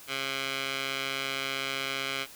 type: tone with band-pass filter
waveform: 15% pulse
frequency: 135.5 Hz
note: C#3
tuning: 39 cents flat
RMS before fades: -33 dBFS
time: 0.07-2.27 s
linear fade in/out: 50 ms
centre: 2800 Hz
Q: 1.5
effects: white hiss -49 dBFS RMS until 2.35 s